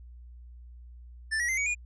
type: tone with pitch steps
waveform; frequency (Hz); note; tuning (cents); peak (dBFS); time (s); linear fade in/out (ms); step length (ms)
square; 1766 / 1914.7 / 2076 / 2251 / 2440; A6 / A#6 / C7 / C#7 / D#7; +6 / +46 / -14 / +26 / -34; -27; 1.31-1.75; 20; 88
effects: added 60 Hz sine -45 dBFS peak until 1.85 s + resampled to 22050 Hz